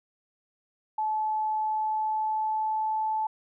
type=tone with pitch glide; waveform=sine; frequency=864 to 871 Hz; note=A5 to A5; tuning=-32 to -18 cents; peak=-25 dBFS; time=0.98-3.27 s; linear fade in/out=5 ms; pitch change=+14 cents; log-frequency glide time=1.54-3.08 s; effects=none